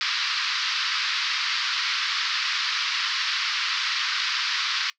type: band-pass noise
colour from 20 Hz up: white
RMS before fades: -26 dBFS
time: 0.01-4.9 s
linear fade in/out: 0 ms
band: 1100 to 5100 Hz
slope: 48 dB/octave
effects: noise-tail reverb RT60 0.1 s tail -21 dB re dry